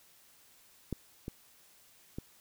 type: clicks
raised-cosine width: 3 ms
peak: -21 / -25 / -25 dBFS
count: 3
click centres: 0.927 / 1.281 / 2.185 s
effects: white hiss -62 dBFS RMS until 2.4 s